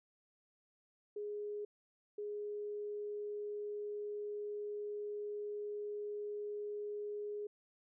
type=tone bursts at uneven times; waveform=sine; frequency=415.3 Hz; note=G#4; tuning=in tune; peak=-39 dBFS; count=2; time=1.16-1.65 / 2.18-7.47 s; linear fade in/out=5 ms; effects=none